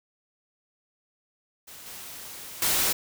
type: noise with level steps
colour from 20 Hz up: white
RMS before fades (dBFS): -45 / -41 / -24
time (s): 1.67-2.93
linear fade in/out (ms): 10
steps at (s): 1.86 / 2.62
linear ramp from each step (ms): 2
effects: none